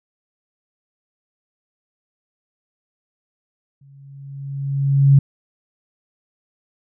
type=tone with exponential growth; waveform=sine; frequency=138.59 Hz; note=C#3; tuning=in tune; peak=-6 dBFS; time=3.81-5.19 s; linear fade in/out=5 ms; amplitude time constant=300 ms; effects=none